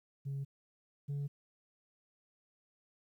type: tone pair in turn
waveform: sine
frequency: 138.2 / 142.25 Hz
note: C#3 / C#3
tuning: -5 / +45 cents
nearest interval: minor second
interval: 50 cents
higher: second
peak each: -34 / -32 dBFS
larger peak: second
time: 0.25-0.45 / 1.08-1.28 s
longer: neither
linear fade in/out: 20 ms
effects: tanh soft clip ceiling -34 dBFS + 12-bit